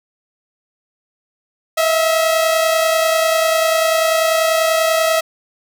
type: tone pair together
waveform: sawtooth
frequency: 644 / 674.2 Hz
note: E5 / E5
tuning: -41 / +39 cents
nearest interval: minor second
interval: 80 cents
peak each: -10 / -17 dBFS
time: 1.77-5.21 s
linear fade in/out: 10 ms
effects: none